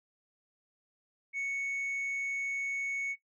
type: tone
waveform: sine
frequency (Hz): 2217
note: C#7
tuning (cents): 0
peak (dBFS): -29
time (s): 1.33-3.16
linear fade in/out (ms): 50
effects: noise-tail reverb RT60 0.1 s tail -17 dB re dry + tanh soft clip ceiling -31 dBFS